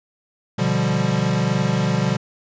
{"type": "chord", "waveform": "square", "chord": "G dominant seventh", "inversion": "first", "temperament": "equal", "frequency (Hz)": [123.47, 146.83, 174.61, 196], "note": ["B2", "D3", "F3", "G3"], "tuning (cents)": [0, 0, 0, 0], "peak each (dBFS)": -24, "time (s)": [0.58, 2.17], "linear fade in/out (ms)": 10, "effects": ["resampled to 16000 Hz"]}